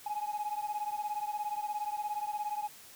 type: beating tone pair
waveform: sine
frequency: 830.6 / 847.6 Hz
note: G#5 / G#5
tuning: 0 / +35 cents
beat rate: 17 Hz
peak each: -34 / -35 dBFS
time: 0.06-2.68 s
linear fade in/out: 5 ms
effects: tanh soft clip ceiling -29 dBFS + white hiss -53 dBFS RMS until 2.95 s